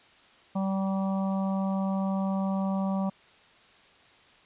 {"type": "harmonic tone", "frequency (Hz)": 192.9, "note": "G3", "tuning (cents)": -28, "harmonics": [1, 3, 4, 5, 6], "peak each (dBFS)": [-26, -36, -38, -40, -42], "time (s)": [0.55, 3.1], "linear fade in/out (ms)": 10, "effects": ["white hiss -57 dBFS RMS until 4.45 s", "resampled to 8000 Hz"]}